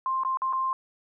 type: tone with dropouts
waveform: sine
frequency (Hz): 1052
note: C6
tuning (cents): +9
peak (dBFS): -24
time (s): 0.06-0.73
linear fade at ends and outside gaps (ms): 1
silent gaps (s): 0.235-0.249 / 0.372-0.419 / 0.527-0.532
effects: none